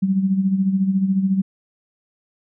sine tone with tremolo, 192 Hz, G3, 36 cents flat, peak -13 dBFS, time 0.02-1.42 s, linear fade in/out 10 ms, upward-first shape sine, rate 14 Hz, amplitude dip 60%, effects none

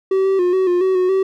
triangle tone with pitch steps, 382.9 / 386.1 / 357.3 / 376.7 / 354.7 / 377.4 / 366.6 / 383 Hz, G4 / G4 / F4 / F#4 / F4 / F#4 / F#4 / G4, -41 / -26 / +40 / +31 / +27 / +34 / -16 / -40 cents, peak -11 dBFS, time 0.11-1.23 s, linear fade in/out 5 ms, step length 140 ms, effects none

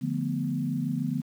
sine chord, B half-diminished seventh, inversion first, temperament equal, 146.83 / 174.61 / 220 / 246.9 Hz, D3 / F3 / A3 / B3, 0 / 0 / 0 / 0 cents, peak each -31 / -33 / -34 / -30 dBFS, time 0.01-1.22 s, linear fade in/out 20 ms, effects 9-bit

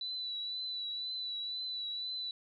sine tone with vibrato, 3966 Hz, B7, 7 cents sharp, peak -36 dBFS, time 0.01-2.31 s, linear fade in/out 2 ms, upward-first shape triangle, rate 2 Hz, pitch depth 37 cents each way, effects none

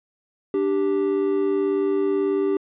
triangle tone pair together, 293.7 / 392 Hz, D4 / G4, 0 / 0 cents, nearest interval perfect fourth, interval 500 cents, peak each -23 / -18 dBFS, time 0.54-2.57 s, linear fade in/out 2 ms, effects resampled to 8000 Hz

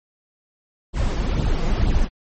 brown noise with flanger, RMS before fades -19 dBFS, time 0.93-2.09 s, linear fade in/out 50 ms, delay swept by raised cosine 0.22 to 6.02 ms, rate 2.1 Hz, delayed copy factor +0.75, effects MP3 32 kbps

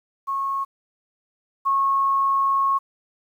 sine tone pair in turn, 1094 / 1094 Hz, C#6 / C#6, -23 / -23 cents, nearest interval unison, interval 0 cents, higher neither, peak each -22 / -17 dBFS, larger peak second, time 0.27-0.65 / 1.65-2.79 s, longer second, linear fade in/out 20 ms, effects 9-bit

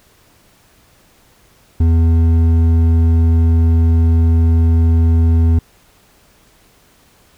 triangle tone with hard clipping, 82.41 Hz, E2, in tune, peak -10 dBFS, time 1.8-5.59 s, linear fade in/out 5 ms, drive 11 dB, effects pink hiss -51 dBFS RMS until 7.37 s

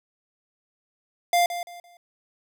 square tone with echo, 698.5 Hz, F5, in tune, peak -18 dBFS, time 1.33-1.46 s, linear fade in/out 2 ms, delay 170 ms, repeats 3, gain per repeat -11 dB, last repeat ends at 1.97 s, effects none

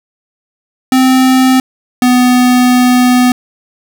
square tone pair in turn, 259.4 / 249.1 Hz, C4 / B3, -15 / +15 cents, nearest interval minor second, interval 70 cents, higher first, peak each -6 dBFS, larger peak neither, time 0.92-1.6 / 2.02-3.32 s, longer second, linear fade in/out 2 ms, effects none

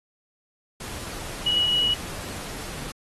sine tone in noise, 2922 Hz, F#7, 22 cents flat, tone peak -19 dBFS, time 1.46-1.94 s, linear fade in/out 5 ms, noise pink, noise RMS -36 dBFS, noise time 0.8-2.92 s, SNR +14 dB, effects AAC 32 kbps

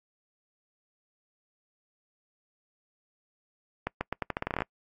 accelerating click train, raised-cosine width 0.5 ms, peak -14 dBFS, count 14, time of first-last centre 3.87-4.62 s, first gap 140 ms, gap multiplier 0.83, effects noise-tail reverb RT60 0.1 s tail -26 dB re dry + AAC 64 kbps

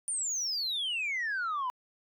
sine exponential sweep, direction down, 9330 to 972 Hz, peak -28 dBFS, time 0.08-1.7 s, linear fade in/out 0 ms, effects tanh soft clip ceiling -28 dBFS

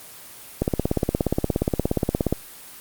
click train, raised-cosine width 2 ms, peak -6 dBFS, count 30, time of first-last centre 0.62-2.326 s, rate 17 Hz, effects white hiss -42 dBFS RMS until 2.8 s + Opus 24 kbps

